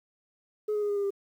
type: tone with pitch steps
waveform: sine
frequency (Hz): 423.6 / 418.3 / 413 / 407.8 / 402.6 / 397.5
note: G#4 / G#4 / G#4 / G#4 / G4 / G4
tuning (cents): +34 / +12 / -10 / -32 / +46 / +24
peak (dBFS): -24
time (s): 0.68-1.106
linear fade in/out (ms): 10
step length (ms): 71
effects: tanh soft clip ceiling -24 dBFS + 10-bit